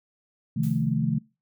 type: chord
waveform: sine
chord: F dominant seventh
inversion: second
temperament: equal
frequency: 130.81 / 155.56 / 174.61 / 220 Hz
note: C3 / Eb3 / F3 / A3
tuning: 0 / 0 / 0 / 0 cents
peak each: -28 / -26 / -30 / -27 dBFS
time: 0.56-1.19 s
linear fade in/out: 10 ms
type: noise with exponential decay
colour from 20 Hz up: blue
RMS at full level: -41 dBFS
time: 0.63-0.98 s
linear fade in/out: 5 ms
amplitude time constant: 74 ms
effects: noise-tail reverb RT60 0.3 s tail -25 dB re dry